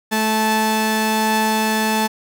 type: tone pair together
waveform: sawtooth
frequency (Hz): 218.3 / 872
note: A3 / A5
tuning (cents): -13 / -16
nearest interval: 2 octaves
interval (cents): 2397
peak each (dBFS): -15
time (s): 0.11-2.08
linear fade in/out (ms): 20
effects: none

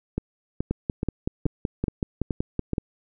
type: two click trains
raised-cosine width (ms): 3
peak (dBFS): -11 / -12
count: 12 / 7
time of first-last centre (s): 0.71-2.782 / 0.18-2.733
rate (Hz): 5.31 / 2.35
effects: none

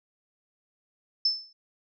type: tone with exponential decay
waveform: sine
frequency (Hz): 5274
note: E8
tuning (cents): 0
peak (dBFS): -18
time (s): 1.25-1.53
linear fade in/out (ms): 5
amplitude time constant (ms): 59
effects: none

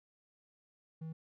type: tone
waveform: triangle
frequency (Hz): 160.6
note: E3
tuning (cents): -45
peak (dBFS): -38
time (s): 1.01-1.13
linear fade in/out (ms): 10
effects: none

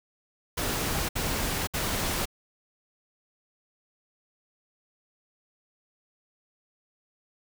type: noise bursts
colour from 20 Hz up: pink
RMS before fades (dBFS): -29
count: 3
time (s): 0.57-2.256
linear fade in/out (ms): 10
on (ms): 520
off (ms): 63
effects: none

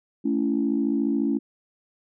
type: tone cluster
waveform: sine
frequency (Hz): 219.3 / 279.6 / 333.7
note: A3 / C#4 / E4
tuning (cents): -6 / +15 / +21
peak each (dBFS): -25 / -23 / -27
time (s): 0.24-1.39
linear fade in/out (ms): 20
effects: tanh soft clip ceiling -12 dBFS

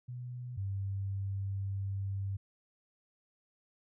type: tone pair in turn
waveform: sine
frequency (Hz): 123.47 / 98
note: B2 / G2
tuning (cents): 0 / 0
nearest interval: major third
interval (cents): 400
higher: first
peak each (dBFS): -39 / -33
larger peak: second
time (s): 0.08-0.57 / 0.57-2.37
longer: second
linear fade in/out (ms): 10
effects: none

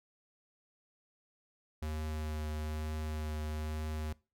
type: tone with vibrato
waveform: square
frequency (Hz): 77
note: D#2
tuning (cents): -17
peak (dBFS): -36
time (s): 1.82-4.13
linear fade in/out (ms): 5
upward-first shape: triangle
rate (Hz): 1.1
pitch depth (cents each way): 14
effects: noise-tail reverb RT60 0.3 s tail -22 dB re dry

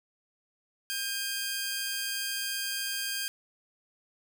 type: tone cluster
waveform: 15% pulse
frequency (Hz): 1598 / 2497 / 4671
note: G6 / D#7 / D8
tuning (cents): +33 / +6 / -10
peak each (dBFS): -27 / -32 / -30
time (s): 0.9-3.28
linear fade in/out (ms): 0
effects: none

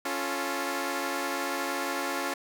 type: chord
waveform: 10% pulse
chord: Db augmented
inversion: none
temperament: equal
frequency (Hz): 277.2 / 349.2 / 440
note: Db4 / F4 / A4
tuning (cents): 0 / 0 / 0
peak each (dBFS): -24 / -25 / -29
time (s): 0.05-2.34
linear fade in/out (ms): 5
effects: none

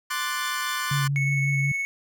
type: chord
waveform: sawtooth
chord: D dominant seventh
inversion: third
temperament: equal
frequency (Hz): 1046.5 / 1174.7 / 1480 / 1760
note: C6 / D6 / F#6 / A6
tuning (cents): 0 / 0 / 0 / 0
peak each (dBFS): -28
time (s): 0.1-1.08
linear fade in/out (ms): 10
type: tone with vibrato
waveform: sine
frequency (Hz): 140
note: C#3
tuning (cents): +18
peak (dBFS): -22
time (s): 0.91-1.72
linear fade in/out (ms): 5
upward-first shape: sine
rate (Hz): 5.5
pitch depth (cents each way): 23
type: tone with tremolo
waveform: triangle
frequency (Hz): 2207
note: C#7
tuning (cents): -8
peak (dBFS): -22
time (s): 1.16-1.85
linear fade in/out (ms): 0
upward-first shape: sine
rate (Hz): 19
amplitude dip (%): 25
effects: none

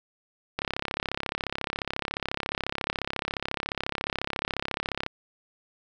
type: click train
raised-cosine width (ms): 0.3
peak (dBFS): -12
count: 154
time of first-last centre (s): 0.59-5.064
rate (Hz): 34.2
effects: none

